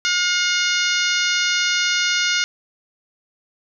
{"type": "harmonic tone", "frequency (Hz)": 716, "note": "F5", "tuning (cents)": 43, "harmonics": [2, 3, 4, 5, 6, 7, 8, 9], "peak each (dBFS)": [-22, -24, -25, -26, -27, -27, -28, -29], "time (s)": [0.05, 2.44], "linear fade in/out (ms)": 0, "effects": []}